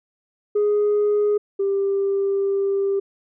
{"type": "tone pair in turn", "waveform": "sine", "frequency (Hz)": [415.3, 394.8], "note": ["G#4", "G4"], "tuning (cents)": [0, 12], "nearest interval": "minor second", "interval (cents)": 88, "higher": "first", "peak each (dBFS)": [-14, -17], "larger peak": "first", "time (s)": [[0.55, 1.38], [1.59, 3]], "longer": "second", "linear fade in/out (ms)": 10, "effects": ["tanh soft clip ceiling -14 dBFS"]}